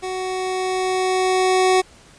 25% pulse tone with level ramp, 372.5 Hz, F#4, 12 cents sharp, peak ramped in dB -21 to -9 dBFS, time 0.02-1.82 s, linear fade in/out 20 ms, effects pink hiss -48 dBFS RMS until 2.18 s + resampled to 22050 Hz

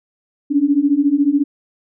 sine beating tone pair, 277.2 / 291.2 Hz, C#4 / D4, 0 / -15 cents, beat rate 14 Hz, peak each -16 / -14 dBFS, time 0.5-1.44 s, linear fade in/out 20 ms, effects none

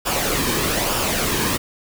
pink noise with flanger, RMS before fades -21 dBFS, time 0.05-1.58 s, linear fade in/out 20 ms, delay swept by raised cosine 0.48 to 1.48 ms, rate 1.1 Hz, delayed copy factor -0.5, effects none

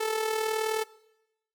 sawtooth tone with amplitude modulation, 438.5 Hz, A4, 6 cents flat, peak -20 dBFS, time 0-0.84 s, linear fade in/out 10 ms, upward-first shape sine, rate 39.4 Hz, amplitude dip 55%, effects noise-tail reverb RT60 0.9 s tail -21 dB re dry + MP3 96 kbps

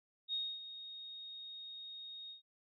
sine tone with ADSR envelope, 3729 Hz, A#7, in tune, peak -34 dBFS, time 0.28-2.42 s, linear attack 52 ms, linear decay 260 ms, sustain -12 dB, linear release 120 ms, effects none

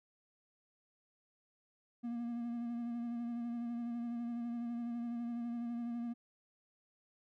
triangle tone with vibrato, 236.4 Hz, A#3, 24 cents sharp, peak -35 dBFS, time 2.03-6.14 s, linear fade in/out 20 ms, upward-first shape sine, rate 12 Hz, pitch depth 25 cents each way, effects none

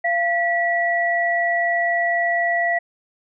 sine tone pair together, 688 / 1946 Hz, F5 / B6, -26 / -26 cents, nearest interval octave + tritone, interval 1800 cents, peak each -20 dBFS, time 0.04-2.79 s, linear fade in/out 10 ms, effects none

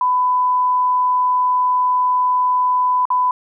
sine tone with dropouts, 1000 Hz, B5, 21 cents sharp, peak -13 dBFS, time 0.01-3.31 s, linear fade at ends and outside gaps 2 ms, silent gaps 3.054-3.103 s, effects none

